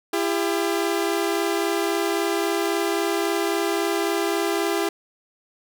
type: tone pair together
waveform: sawtooth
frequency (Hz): 336.9 / 400.6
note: E4 / G4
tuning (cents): +38 / +38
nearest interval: minor third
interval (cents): 300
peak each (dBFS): -20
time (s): 0.13-4.89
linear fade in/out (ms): 5
effects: none